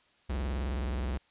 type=tone with vibrato; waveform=square; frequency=65.41 Hz; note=C2; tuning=in tune; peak=-31 dBFS; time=0.29-1.18 s; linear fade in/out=10 ms; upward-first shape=sine; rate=19 Hz; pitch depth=240 cents each way; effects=white hiss -66 dBFS RMS until 1.3 s + resampled to 8000 Hz